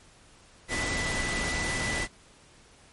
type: tone in noise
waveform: sine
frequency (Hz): 1985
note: B6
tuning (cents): +8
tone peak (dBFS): -31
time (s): 0.68-2.08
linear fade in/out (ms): 50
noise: pink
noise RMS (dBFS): -31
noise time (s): 0.68-2.08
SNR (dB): -3
effects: pink hiss -56 dBFS RMS until 2.92 s + MP3 48 kbps